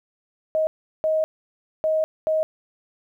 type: tone bursts at uneven times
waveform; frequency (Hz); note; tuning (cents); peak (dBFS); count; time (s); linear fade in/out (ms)
sine; 629; D#5; +19; -18; 4; 0.55-0.67 / 1.04-1.24 / 1.84-2.04 / 2.27-2.43; 0
effects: 10-bit

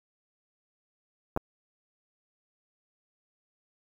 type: clicks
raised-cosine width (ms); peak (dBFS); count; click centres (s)
1; -15; 2; 1.364 / 1.374
effects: 8-bit

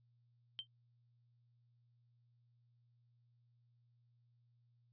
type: tone with exponential decay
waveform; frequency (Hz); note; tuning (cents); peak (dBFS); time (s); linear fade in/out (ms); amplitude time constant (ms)
sine; 3127; G7; -5; -37; 0.59-0.67; 0; 16
effects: added 119 Hz sine -70 dBFS peak until 4.92 s + resampled to 11025 Hz

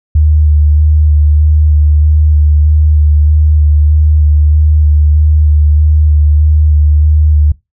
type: tone with vibrato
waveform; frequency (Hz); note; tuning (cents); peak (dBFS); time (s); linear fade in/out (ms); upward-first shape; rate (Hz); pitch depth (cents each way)
sine; 75.5; D2; +48; -4; 0.15-7.52; 5; square; 1.6; 17
effects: noise-tail reverb RT60 0.2 s tail -21 dB re dry

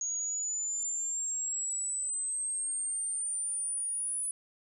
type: exponential sweep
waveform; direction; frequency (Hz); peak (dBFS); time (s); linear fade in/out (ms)
sine; up; 6645 to 9956; -31; 0.01-4.31; 2
effects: none

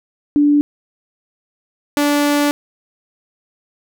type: tone pair in turn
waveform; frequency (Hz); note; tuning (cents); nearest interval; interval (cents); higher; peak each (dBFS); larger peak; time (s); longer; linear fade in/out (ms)
sine / sawtooth; 291.8 / 290.5; D4 / D4; -11 / -19; unison; 8; first; -9; neither; 0.36-0.61 / 1.97-2.51; second; 0
effects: none

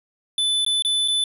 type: tone with dropouts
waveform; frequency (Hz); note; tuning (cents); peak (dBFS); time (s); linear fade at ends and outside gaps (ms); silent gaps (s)
square; 3500; A7; -10; -19; 0.38-1.24; 2; 0.649-0.663 / 0.823-0.848 / 1.078-1.082
effects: resampled to 32000 Hz

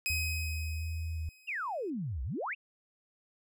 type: tone with exponential decay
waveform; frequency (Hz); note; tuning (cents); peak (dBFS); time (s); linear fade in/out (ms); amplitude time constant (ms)
sawtooth; 2526; D#7; +26; -26; 0.06-1.9; 0; 400
type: tone with vibrato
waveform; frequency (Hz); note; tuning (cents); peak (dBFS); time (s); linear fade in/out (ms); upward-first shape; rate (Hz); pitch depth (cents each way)
sine; 80.9; E2; -32; -33; 0.1-1.29; 0; square; 1.4; 20
type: exponential two-way sweep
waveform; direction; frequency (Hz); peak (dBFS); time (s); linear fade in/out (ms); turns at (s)
sine; down then up; 2900 to 57.5 to 2900; -33; 1.47-2.55; 20; 2.23
effects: none

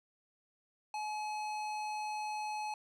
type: tone with hard clipping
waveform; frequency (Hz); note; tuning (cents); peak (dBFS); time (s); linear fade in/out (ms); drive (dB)
sine; 850; G#5; +40; -38; 0.94-2.74; 2; 15
effects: none

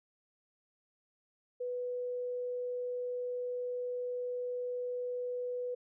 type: tone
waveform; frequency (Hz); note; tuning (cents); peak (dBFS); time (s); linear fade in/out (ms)
sine; 493.9; B4; 0; -34; 1.6-5.75; 10
effects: none

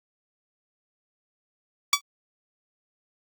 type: tone with exponential decay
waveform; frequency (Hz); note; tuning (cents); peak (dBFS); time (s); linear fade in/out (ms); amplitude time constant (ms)
10% pulse; 1144; D6; -46; -5; 1.93-2.01; 2; 16
effects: Opus 32 kbps

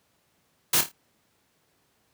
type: noise with echo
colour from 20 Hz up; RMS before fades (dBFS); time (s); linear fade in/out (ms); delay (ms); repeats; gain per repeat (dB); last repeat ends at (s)
white; -21; 0.73-0.81; 5; 27; 4; -8; 0.918
effects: pink hiss -68 dBFS RMS until 2.13 s + high-pass 100 Hz 12 dB/octave

